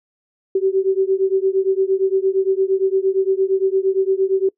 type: beating tone pair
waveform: sine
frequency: 380 / 388.7 Hz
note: F#4 / G4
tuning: +46 / -15 cents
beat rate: 8.7 Hz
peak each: -17 / -18 dBFS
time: 0.55-4.49 s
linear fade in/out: 5 ms
effects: noise-tail reverb RT60 0.1 s tail -23 dB re dry